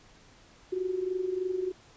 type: tone with amplitude modulation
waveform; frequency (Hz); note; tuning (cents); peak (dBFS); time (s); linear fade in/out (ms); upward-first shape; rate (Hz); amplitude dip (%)
sine; 370; F#4; 0; -25; 0.72-1.72; 10; sine; 23.2; 70
effects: pink hiss -57 dBFS RMS until 1.96 s + resampled to 16000 Hz